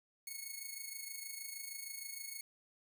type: tone with amplitude modulation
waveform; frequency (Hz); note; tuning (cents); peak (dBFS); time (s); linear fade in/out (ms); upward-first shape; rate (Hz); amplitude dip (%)
5% pulse; 2197; C#7; -16; -31; 0.27-2.41; 2; sine; 26.4; 60
effects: none